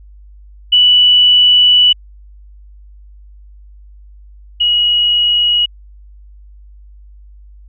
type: tone pair in turn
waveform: sine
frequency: 2960 / 2904 Hz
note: F#7 / F#7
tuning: 0 / -33 cents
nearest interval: unison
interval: 33 cents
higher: first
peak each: -5 / -9 dBFS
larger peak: first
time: 0.72-1.93 / 4.6-5.66 s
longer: first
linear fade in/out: 10 ms
effects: added 50 Hz sine -36 dBFS peak until 7.68 s